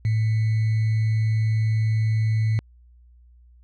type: tone with sample-and-hold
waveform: sine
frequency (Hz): 110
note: A2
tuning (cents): 0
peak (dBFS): -18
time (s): 0.05-2.59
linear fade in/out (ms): 0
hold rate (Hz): 2100
effects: added 60 Hz sine -49 dBFS peak until 3.63 s + low-pass 4000 Hz 12 dB/octave